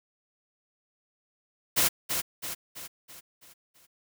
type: noise with echo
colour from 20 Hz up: white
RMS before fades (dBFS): -23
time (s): 1.76-1.89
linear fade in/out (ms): 20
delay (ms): 330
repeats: 6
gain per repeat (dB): -6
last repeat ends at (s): 3.87
effects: none